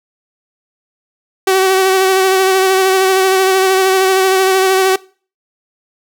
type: tone with vibrato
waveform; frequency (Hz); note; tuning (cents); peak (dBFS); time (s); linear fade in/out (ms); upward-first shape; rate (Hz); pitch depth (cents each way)
sawtooth; 379.6; F#4; +44; -5; 1.47-4.96; 5; sine; 13; 25
effects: noise-tail reverb RT60 0.4 s tail -22 dB re dry